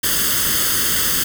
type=noise with comb filter; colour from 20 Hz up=white; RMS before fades=-18 dBFS; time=0.03-1.24 s; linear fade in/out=10 ms; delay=0.62 ms; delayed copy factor=+0.8; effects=none